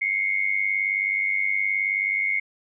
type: tone pair together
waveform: sine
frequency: 2107 / 2206 Hz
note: C7 / C#7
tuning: +12 / -9 cents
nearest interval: minor second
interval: 79 cents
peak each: -24 / -24 dBFS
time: 0.01-2.4 s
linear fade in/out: 10 ms
effects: none